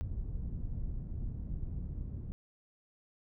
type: low-pass noise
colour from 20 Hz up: pink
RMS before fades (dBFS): -38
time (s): 0.01-2.32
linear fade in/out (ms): 0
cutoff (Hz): 130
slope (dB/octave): 12
effects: none